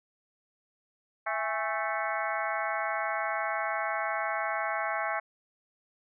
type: harmonic tone with a mistuned harmonic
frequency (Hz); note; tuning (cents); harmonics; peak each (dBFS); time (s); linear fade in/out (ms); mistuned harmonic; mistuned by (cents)
220; A3; 0; 3 / 4 / 5 / 6 / 7 / 8 / 9 / 10; -35 / -35 / -36 / -37 / -37 / -40 / -39 / -40; 1.26-5.2; 10; 4; -110
effects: none